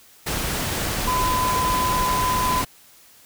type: tone in noise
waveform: sine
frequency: 1009 Hz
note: B5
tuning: 37 cents sharp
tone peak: -20 dBFS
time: 1.07-2.62 s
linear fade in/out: 10 ms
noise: pink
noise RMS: -25 dBFS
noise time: 0.26-2.65 s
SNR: +2 dB
effects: white hiss -51 dBFS RMS until 3.25 s